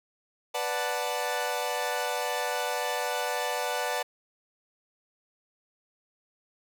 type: chord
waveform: sawtooth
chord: B minor seventh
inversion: none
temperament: equal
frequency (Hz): 493.9 / 587.3 / 740 / 880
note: B4 / D5 / F#5 / A5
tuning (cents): 0 / 0 / 0 / 0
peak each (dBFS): -30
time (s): 0.54-4.03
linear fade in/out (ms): 10
effects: none